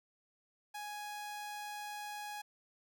sawtooth tone, 832 Hz, G#5, 3 cents sharp, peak -38 dBFS, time 0.74-2.42 s, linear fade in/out 10 ms, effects none

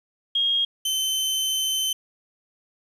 sine / sawtooth tone pair in turn, 3256 / 3073 Hz, G#7 / G7, -35 / -35 cents, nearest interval minor second, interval 100 cents, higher first, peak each -19 dBFS, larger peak neither, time 0.35-0.65 / 0.85-1.93 s, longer second, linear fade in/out 5 ms, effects resampled to 32000 Hz + 9-bit

